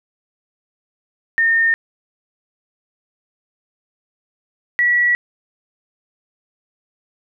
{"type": "tone pair in turn", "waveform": "sine", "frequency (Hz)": [1825, 1937.6], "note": ["A#6", "B6"], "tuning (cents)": [-37, -34], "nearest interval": "minor second", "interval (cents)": 103, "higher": "second", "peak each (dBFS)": -12, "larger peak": "neither", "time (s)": [[1.38, 1.74], [4.79, 5.15]], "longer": "neither", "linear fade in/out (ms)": 0, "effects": []}